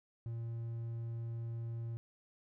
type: tone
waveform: triangle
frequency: 115.7 Hz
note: A#2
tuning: 13 cents flat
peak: -36 dBFS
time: 0.26-1.97 s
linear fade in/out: 0 ms
effects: none